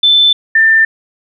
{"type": "tone pair in turn", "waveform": "sine", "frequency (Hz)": [3527, 1788.6], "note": ["A7", "A6"], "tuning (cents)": [3, 28], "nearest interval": "octave", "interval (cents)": 1175, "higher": "first", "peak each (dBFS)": -5, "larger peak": "neither", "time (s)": [[0.03, 0.33], [0.55, 0.85]], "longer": "neither", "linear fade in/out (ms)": 5, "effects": []}